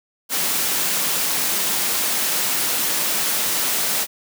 white high-pass noise, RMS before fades -21 dBFS, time 0.29-4.07 s, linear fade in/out 50 ms, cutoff 140 Hz, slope 24 dB/octave, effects none

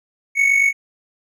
triangle tone with amplitude modulation, 2217 Hz, C#7, in tune, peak -8 dBFS, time 0.35-0.73 s, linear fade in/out 50 ms, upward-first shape sine, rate 48.8 Hz, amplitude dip 60%, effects none

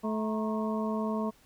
harmonic tone with a mistuned harmonic, 217.4 Hz, A3, 21 cents flat, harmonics 1 / 2 / 3 / 4 / 5, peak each -30 / -36 / -37 / -40 / -39 dBFS, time 0.03-1.31 s, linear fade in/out 20 ms, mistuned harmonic 4, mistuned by +130 cents, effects pink hiss -62 dBFS RMS until 1.45 s

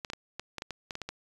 clicks, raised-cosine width 0.2 ms, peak -19 dBFS, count 11, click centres 0.048 / 0.101 / 0.134 / 0.396 / 0.583 / 0.621 / 0.707 / 0.908 / 0.954 / 1.017 / 1.09 s, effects resampled to 24000 Hz

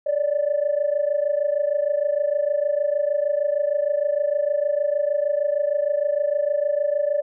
sine tone pair together, 570 / 596.5 Hz, C#5 / D5, +48 / +27 cents, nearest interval minor second, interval 79 cents, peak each -21 dBFS, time 0.06-7.22 s, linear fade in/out 10 ms, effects tanh soft clip ceiling -13 dBFS

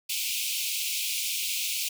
pink high-pass noise, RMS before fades -30 dBFS, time 0.09-1.89 s, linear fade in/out 10 ms, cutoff 2300 Hz, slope 96 dB/octave, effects none

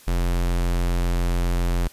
square tone, 43.65 Hz, F1, in tune, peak -20 dBFS, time 0.07-1.88 s, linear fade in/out 10 ms, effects white hiss -49 dBFS RMS until 1.92 s + resampled to 32000 Hz

